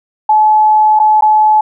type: tone with dropouts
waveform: sine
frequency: 858 Hz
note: A5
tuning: 44 cents flat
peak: -5 dBFS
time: 0.29-1.61 s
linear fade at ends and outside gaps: 5 ms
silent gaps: 0.992-0.998 / 1.21-1.222 s
effects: none